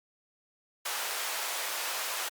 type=high-pass noise; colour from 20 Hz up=pink; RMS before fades=-34 dBFS; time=0.85-2.29 s; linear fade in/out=10 ms; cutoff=750 Hz; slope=12 dB/octave; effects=high-pass 400 Hz 12 dB/octave + Opus 48 kbps